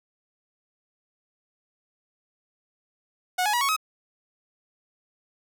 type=tone with pitch steps; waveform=sawtooth; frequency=731 / 839.7 / 964.6 / 1108 / 1272.7 Hz; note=F#5 / G#5 / B5 / C#6 / D#6; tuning=-21 / +19 / -41 / -1 / +39 cents; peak=-18 dBFS; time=3.38-3.765 s; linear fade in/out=10 ms; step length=77 ms; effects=none